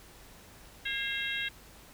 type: harmonic tone with a mistuned harmonic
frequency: 543 Hz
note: C#5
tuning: 36 cents flat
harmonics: 3 / 4 / 5 / 6 / 7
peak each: -36 / -37 / -38 / -39 / -39 dBFS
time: 0.85-1.49 s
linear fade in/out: 10 ms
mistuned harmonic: 4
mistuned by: -52 cents
effects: added 50 Hz sine -59 dBFS peak until 1.93 s + pink hiss -54 dBFS RMS until 1.93 s